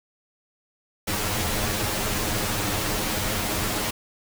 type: noise with comb filter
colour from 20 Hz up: pink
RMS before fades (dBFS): -26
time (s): 1.07-3.91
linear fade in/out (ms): 10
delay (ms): 9.6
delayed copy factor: +0.75
effects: none